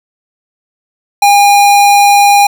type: tone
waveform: square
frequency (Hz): 811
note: G#5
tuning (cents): -41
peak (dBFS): -4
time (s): 1.22-2.47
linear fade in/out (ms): 5
effects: none